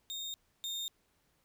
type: tone pair in turn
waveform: 35% pulse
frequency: 3682 / 3657 Hz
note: A#7 / A#7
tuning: -22 / -34 cents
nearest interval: unison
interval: 12 cents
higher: first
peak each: -36 / -34 dBFS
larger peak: second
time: 0.1-0.34 / 0.64-0.88 s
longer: neither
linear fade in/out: 0 ms
effects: pink hiss -74 dBFS RMS until 1.44 s